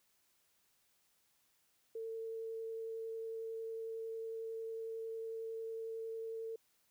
sine tone with vibrato, 450 Hz, A4, 39 cents sharp, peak -40 dBFS, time 1.95-6.56 s, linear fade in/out 5 ms, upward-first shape sine, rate 11 Hz, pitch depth 9 cents each way, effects white hiss -75 dBFS RMS until 6.9 s

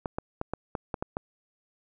clicks, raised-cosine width 1 ms, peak -16 dBFS, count 8, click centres 0.058 / 0.185 / 0.414 / 0.536 / 0.752 / 0.942 / 1.025 / 1.169 s, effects none

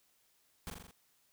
pink noise with echo, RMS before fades -42 dBFS, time 0.67-0.7 s, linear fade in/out 0 ms, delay 42 ms, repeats 5, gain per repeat -3 dB, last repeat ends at 0.91 s, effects white hiss -72 dBFS RMS until 1.32 s

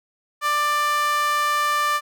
sawtooth tone with high-pass filter, 591 Hz, D5, 11 cents sharp, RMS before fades -21 dBFS, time 0.41-2.01 s, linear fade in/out 50 ms, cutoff 1300 Hz, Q 4.1, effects none

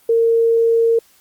sine tone, 459 Hz, A#4, 27 cents flat, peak -11 dBFS, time 0.09-0.99 s, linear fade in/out 5 ms, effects white hiss -53 dBFS RMS until 1.2 s + Opus 32 kbps

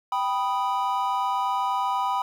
triangle chord, G augmented, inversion none, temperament equal, 784 / 987.8 / 1244.5 Hz, G5 / B5 / D#6, 0 / 0 / 0 cents, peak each -26 / -23 / -29 dBFS, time 0.12-2.22 s, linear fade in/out 2 ms, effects 9-bit

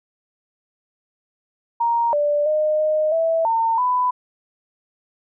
sine tone with pitch steps, 935 / 587 / 613 / 617 / 655 / 908 / 997 Hz, A#5 / D5 / D#5 / D#5 / E5 / A#5 / B5, +5 / -1 / -26 / -15 / -11 / -46 / +16 cents, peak -16 dBFS, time 1.8-4.11 s, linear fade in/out 10 ms, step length 330 ms, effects none

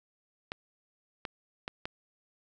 clicks, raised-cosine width 0.3 ms, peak -19 dBFS, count 4, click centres 0.519 / 1.252 / 1.679 / 1.855 s, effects none

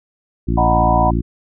harmonic tone, 57.1 Hz, A#1, 35 cents flat, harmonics 1 / 2 / 3 / 4 / 5 / 6, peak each -18 / -21 / -23 / -24 / -25 / -26 dBFS, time 0.47-1.22 s, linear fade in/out 20 ms
sine chord, B major seventh, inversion first, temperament just, 617.4 / 740.8 / 926 / 987.8 Hz, D#5 / F#5 / A#5 / B5, -14 / +2 / -12 / 0 cents, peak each -20 / -16 / -22 / -18 dBFS, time 0.57-1.11 s, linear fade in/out 10 ms
effects none

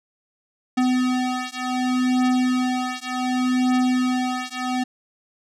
square beating tone pair, 252.6 / 253.27 Hz, B3 / B3, +39 / +44 cents, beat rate 0.67 Hz, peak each -23 / -23 dBFS, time 0.77-4.84 s, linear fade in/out 10 ms, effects low-pass 7000 Hz 12 dB/octave

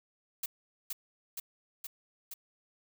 blue noise with echo, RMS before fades -35 dBFS, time 0.43-0.46 s, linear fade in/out 5 ms, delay 470 ms, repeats 4, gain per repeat -2 dB, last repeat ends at 2.34 s, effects none

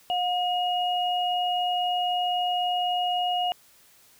sine tone pair together, 719.2 / 2877 Hz, F#5 / F#7, -49 / -49 cents, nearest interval 2 octaves, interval 2400 cents, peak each -24 / -29 dBFS, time 0.1-3.52 s, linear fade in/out 0 ms, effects white hiss -57 dBFS RMS until 4.19 s

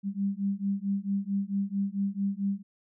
sine beating tone pair, 196 / 200.5 Hz, G3 / G3, 0 / +39 cents, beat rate 4.5 Hz, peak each -30 dBFS, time 0.03-2.63 s, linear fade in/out 50 ms, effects none

